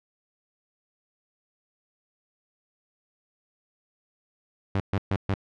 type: tone bursts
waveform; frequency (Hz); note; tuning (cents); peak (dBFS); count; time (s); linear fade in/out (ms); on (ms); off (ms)
sawtooth; 98; G2; 0; -19; 4; 4.75-5.34; 0; 50; 130
effects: low-pass 3000 Hz 12 dB/octave

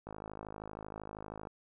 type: click train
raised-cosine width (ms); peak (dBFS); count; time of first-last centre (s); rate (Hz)
1; -29; 75; 0.07-1.472; 52.8
effects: none

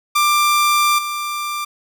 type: tone with level steps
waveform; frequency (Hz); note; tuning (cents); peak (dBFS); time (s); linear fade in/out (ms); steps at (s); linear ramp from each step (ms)
sawtooth; 1185; D6; +15; -9 / -18; 0.15-1.65; 10; 0.98; 10
effects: none

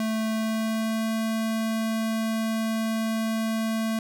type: tone with pitch glide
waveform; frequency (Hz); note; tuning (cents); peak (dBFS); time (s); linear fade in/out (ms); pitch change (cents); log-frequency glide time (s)
square; 220.3 to 222.6; A3 to A3; +2 to +20; -25; 0-3.99; 2; +18; 0.32-1.1
effects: none

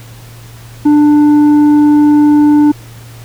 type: tone with tanh clipping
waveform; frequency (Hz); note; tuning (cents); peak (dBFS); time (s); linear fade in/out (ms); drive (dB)
triangle; 295.9; D4; +13; -5; 0.85-2.72; 10; 10
effects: added 116 Hz sine -31 dBFS peak until 3.24 s + pink hiss -38 dBFS RMS until 3.24 s

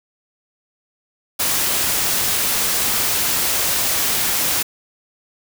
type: noise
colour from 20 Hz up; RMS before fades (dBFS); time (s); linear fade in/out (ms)
white; -19; 1.39-4.63; 10
effects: none

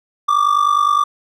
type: ring-modulated tone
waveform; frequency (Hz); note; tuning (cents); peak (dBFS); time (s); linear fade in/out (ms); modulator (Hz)
triangle; 1174.7; D6; 0; -7; 0.28-1.04; 10; 24.9
effects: none

